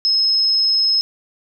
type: tone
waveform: sine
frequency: 5170 Hz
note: E8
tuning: 34 cents flat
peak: -13 dBFS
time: 0.05-1.01 s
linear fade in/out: 0 ms
effects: none